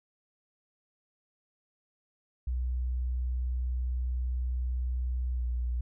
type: tone with pitch glide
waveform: sine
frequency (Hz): 62.2 to 60.53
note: B1 to B1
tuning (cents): +13 to -34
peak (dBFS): -28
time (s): 2.47-5.81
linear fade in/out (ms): 5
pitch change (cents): -47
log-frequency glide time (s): 5.35-5.43
effects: none